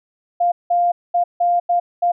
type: tone bursts at uneven times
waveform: sine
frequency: 700 Hz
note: F5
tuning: 4 cents sharp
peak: -13 dBFS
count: 6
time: 0.4-0.52 / 0.7-0.92 / 1.14-1.24 / 1.4-1.6 / 1.69-1.8 / 2.02-2.12 s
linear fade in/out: 10 ms
effects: none